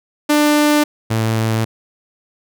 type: tone pair in turn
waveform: sawtooth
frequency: 297.2 / 111.65 Hz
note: D4 / A2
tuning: +21 / +26 cents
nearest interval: octave + perfect fourth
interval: 1695 cents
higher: first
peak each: -7 / -11 dBFS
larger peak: first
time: 0.29-0.84 / 1.1-1.65 s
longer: neither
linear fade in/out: 10 ms
effects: none